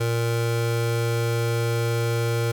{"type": "tone pair together", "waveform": "square", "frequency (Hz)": [116.54, 466.2], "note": ["A#2", "A#4"], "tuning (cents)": [0, 0], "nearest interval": "2 octaves", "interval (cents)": 2400, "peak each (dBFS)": [-23, -28], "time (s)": [0, 2.52], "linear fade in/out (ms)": 10, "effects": []}